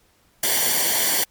white noise with comb filter, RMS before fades -20 dBFS, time 0.43-1.24 s, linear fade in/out 5 ms, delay 0.77 ms, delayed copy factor -0.75, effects pink hiss -60 dBFS RMS until 1.3 s + MP3 96 kbps

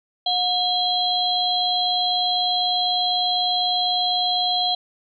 sine tone cluster, 724 / 3268 / 4064 Hz, F#5 / G#7 / B7, -38 / -29 / +49 cents, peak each -23 dBFS, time 0.26-4.75 s, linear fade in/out 5 ms, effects none

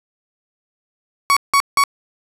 35% pulse tone bursts, 1119 Hz, C#6, 16 cents sharp, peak -9 dBFS, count 3, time 1.3-1.838 s, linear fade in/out 0 ms, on 66 ms, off 170 ms, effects resampled to 32000 Hz + 8-bit

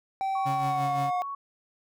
triangle tone with pitch glide, 774 to 722.2 Hz, G5 to F#5, -22 to -42 cents, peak -24 dBFS, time 0.21-1.22 s, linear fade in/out 0 ms, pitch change -120 cents, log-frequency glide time 0.54-0.92 s
sine tone, 1114 Hz, C#6, 8 cents sharp, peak -32 dBFS, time 0.35-1.35 s, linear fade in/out 5 ms
35% pulse tone with tremolo, 138.59 Hz, C#3, in tune, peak -28 dBFS, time 0.45-1.11 s, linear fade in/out 20 ms, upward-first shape sine, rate 5.8 Hz, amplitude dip 55%
effects none

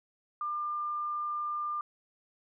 sine tone, 1198 Hz, D6, 34 cents sharp, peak -31 dBFS, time 0.41-1.81 s, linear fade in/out 2 ms, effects none

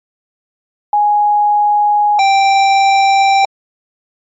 sine / square tone pair in turn, 830.6 / 784 Hz, G#5 / G5, 0 / 0 cents, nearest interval minor second, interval 100 cents, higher first, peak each -8 dBFS, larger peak neither, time 0.93-2.19 / 2.19-3.45 s, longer neither, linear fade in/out 2 ms, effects low-pass 6000 Hz 12 dB/octave + MP3 32 kbps

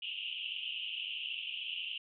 pink band-pass noise, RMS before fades -40 dBFS, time 0.02-1.98 s, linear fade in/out 5 ms, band 2700 to 3100 Hz, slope 96 dB/octave, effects none

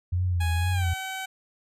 sine tone with vibrato, 87.2 Hz, F2, 2 cents flat, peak -22 dBFS, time 0.12-0.94 s, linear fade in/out 10 ms, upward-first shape sine, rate 2 Hz, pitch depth 81 cents each way
15% pulse tone with pitch glide, 830.6 to 761.7 Hz, G#5 to G5, 0 to -50 cents, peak -25 dBFS, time 0.4-1.26 s, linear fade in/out 10 ms, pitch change -150 cents, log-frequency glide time 0.72-0.85 s
effects resampled to 32000 Hz

